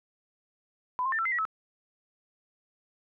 sine tone with pitch steps, 1002 / 1061 / 1789 / 1340 / 2073 / 1930 / 1298 Hz, B5 / C6 / A6 / E6 / C7 / B6 / E6, +25 / +24 / +28 / +28 / -17 / -40 / -27 cents, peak -26 dBFS, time 0.99-1.452 s, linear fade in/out 0 ms, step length 66 ms, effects none

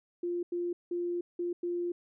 sine tone bursts at uneven times, 349.2 Hz, F4, in tune, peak -30 dBFS, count 5, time 0.23-0.43 / 0.52-0.73 / 0.91-1.21 / 1.39-1.53 / 1.63-1.92 s, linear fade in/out 5 ms, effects none

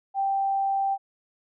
sine tone, 784 Hz, G5, in tune, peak -22 dBFS, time 0.14-0.98 s, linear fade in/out 50 ms, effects none

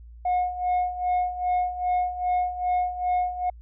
sine tone with tremolo, 723 Hz, F#5, 40 cents flat, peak -17 dBFS, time 0.25-3.5 s, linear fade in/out 5 ms, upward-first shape sine, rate 2.5 Hz, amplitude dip 80%, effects tanh soft clip ceiling -19 dBFS + added 58 Hz sine -42 dBFS peak until 3.61 s

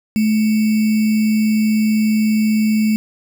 sine tone with sample-and-hold, 216.2 Hz, A3, 30 cents flat, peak -12 dBFS, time 0.16-2.96 s, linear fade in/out 0 ms, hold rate 2450 Hz, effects none

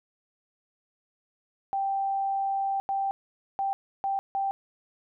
sine tone bursts at uneven times, 784 Hz, G5, in tune, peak -25 dBFS, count 5, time 1.73-2.8 / 2.89-3.11 / 3.59-3.73 / 4.04-4.19 / 4.35-4.51 s, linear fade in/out 0 ms, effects none

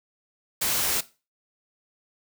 white noise, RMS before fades -25 dBFS, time 0.61-1.01 s, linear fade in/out 10 ms, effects noise-tail reverb RT60 0.3 s tail -17 dB re dry

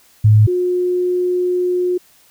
sine tone pair in turn, 107 / 359.9 Hz, A2 / F#4, -48 / -48 cents, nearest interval octave + major sixth, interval 2100 cents, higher second, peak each -6 / -14 dBFS, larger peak first, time 0.24-0.47 / 0.47-1.98 s, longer second, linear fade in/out 10 ms, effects white hiss -51 dBFS RMS until 2.3 s

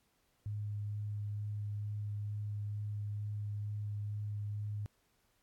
sine tone with vibrato, 104 Hz, G#2, 3 cents sharp, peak -36 dBFS, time 0.46-4.86 s, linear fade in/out 0 ms, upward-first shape sine, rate 2.2 Hz, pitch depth 9 cents each way, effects pink hiss -75 dBFS RMS until 5.42 s + AAC 64 kbps

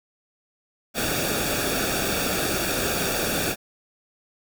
pink noise with comb filter, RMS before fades -25 dBFS, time 0.94-3.56 s, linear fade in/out 50 ms, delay 0.98 ms, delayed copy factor -0.7, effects none

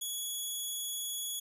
10% pulse tone, 3369 Hz, G#7, 24 cents sharp, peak -27 dBFS, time 0.01-1.4 s, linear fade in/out 10 ms, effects resampled to 32000 Hz

